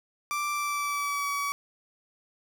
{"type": "tone with pitch glide", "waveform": "30% pulse", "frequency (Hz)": [1174.7, 1137.3], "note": ["D6", "C#6"], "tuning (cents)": [0, 44], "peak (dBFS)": -25, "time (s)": [0.31, 1.52], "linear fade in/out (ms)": 0, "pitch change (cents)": -56, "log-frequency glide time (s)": [0.52, 1.29], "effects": []}